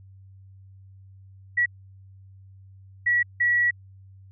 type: tone bursts at uneven times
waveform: sine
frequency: 1931 Hz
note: B6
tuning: 39 cents flat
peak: -18 dBFS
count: 3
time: 1.57-1.66 / 3.06-3.23 / 3.4-3.71 s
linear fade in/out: 10 ms
effects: added 96 Hz sine -46 dBFS peak until 4.31 s